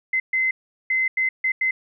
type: tone bursts at uneven times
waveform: sine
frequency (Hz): 2057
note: C7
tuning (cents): -30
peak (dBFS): -18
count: 6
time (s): 0.13-0.2 / 0.33-0.51 / 0.9-1.08 / 1.17-1.29 / 1.44-1.52 / 1.61-1.71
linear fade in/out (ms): 5
effects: none